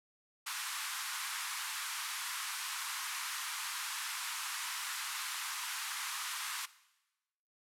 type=band-pass noise; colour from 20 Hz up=pink; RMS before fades=-40 dBFS; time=0.46-6.66 s; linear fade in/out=10 ms; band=960 to 13000 Hz; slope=48 dB/octave; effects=noise-tail reverb RT60 1.0 s tail -18 dB re dry